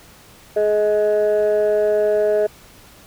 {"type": "tone pair together", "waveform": "sine", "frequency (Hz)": [421.1, 631], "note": ["G#4", "D#5"], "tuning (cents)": [24, 24], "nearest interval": "perfect fifth", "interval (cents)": 700, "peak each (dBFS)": -15, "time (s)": [0.56, 2.47], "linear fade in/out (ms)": 10, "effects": ["tanh soft clip ceiling -11 dBFS", "pink hiss -46 dBFS RMS until 3.06 s"]}